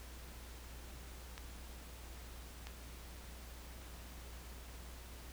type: clicks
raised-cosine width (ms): 0.2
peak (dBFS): -29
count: 2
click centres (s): 1.379 / 2.67
effects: added 60 Hz sine -50 dBFS peak until 5.32 s + pink hiss -55 dBFS RMS until 5.32 s